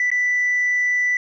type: tone with dropouts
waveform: sine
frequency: 1979 Hz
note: B6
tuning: 3 cents sharp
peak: -15 dBFS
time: 0-1.17 s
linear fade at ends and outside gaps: 2 ms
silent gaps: 0.103-0.115 s
effects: tanh soft clip ceiling -14 dBFS